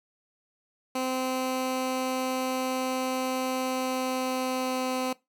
15% pulse tone with pitch glide, 258.5 to 257 Hz, C4 to C4, -21 to -31 cents, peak -21 dBFS, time 0.95-5.13 s, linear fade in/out 5 ms, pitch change -10 cents, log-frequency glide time 3.56-4.99 s, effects noise-tail reverb RT60 0.2 s tail -20 dB re dry

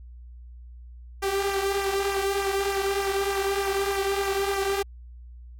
sawtooth tone with flanger, 394.1 Hz, G4, 9 cents sharp, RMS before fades -26 dBFS, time 1.22-4.83 s, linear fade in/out 10 ms, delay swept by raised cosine 0.23 to 3.73 ms, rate 3.3 Hz, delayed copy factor -0.55, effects added 60 Hz sine -41 dBFS peak until 5.59 s + AAC 64 kbps

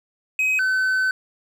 triangle tone pair in turn, 2531 / 1521.1 Hz, D#7 / F#6, +29 / +47 cents, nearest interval major sixth, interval 882 cents, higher first, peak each -16 dBFS, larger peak neither, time 0.39-0.59 / 0.59-1.11 s, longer second, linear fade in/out 2 ms, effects none

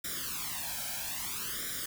white noise with flanger, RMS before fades -37 dBFS, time 0.04-1.86 s, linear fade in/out 5 ms, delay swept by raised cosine 0.55 to 1.29 ms, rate 0.61 Hz, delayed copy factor +1, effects none

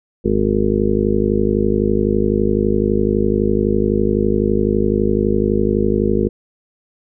harmonic tone, 51.91 Hz, G#1, in tune, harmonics 1 / 2 / 3 / 4 / 5 / 6 / 7 / 8 / 9, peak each -23 / -24 / -29 / -19 / -24 / -31 / -19 / -21 / -23 dBFS, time 0.24-6.29 s, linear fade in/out 20 ms, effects none

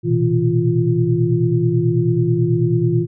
sine tone cluster, 118.2 / 127.4 / 162.9 / 348.2 Hz, A#2 / C3 / E3 / F4, +24 / -46 / -20 / -5 cents, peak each -19 dBFS, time 0.03-3.07 s, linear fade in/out 50 ms, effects none

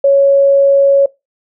sine tone, 555 Hz, C#5, 2 cents sharp, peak -5 dBFS, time 0.04-1.06 s, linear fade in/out 5 ms, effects noise-tail reverb RT60 0.2 s tail -20 dB re dry

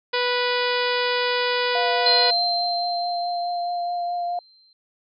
harmonic tone, 491.7 Hz, B4, 8 cents flat, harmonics 1 / 2 / 3 / 4 / 5 / 6 / 7 / 8 / 9 / 10, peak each -24 / -27 / -29 / -30 / -31 / -32 / -32 / -33 / -34 / -34 dBFS, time 0.13-2.31 s, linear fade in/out 10 ms
sine tone with vibrato, 701 Hz, F5, 6 cents sharp, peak -23 dBFS, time 1.75-4.39 s, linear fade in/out 2 ms, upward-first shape triangle, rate 4.7 Hz, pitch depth 16 cents each way
sine tone with exponential decay, 4129 Hz, C8, 24 cents flat, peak -15 dBFS, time 2.06-4.73 s, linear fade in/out 2 ms, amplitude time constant 580 ms
effects none

